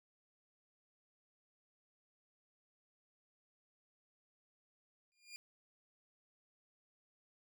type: tone with exponential growth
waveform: 20% pulse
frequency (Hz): 2409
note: D7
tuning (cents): +43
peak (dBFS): -40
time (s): 5.12-5.36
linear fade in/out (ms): 0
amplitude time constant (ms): 51
effects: none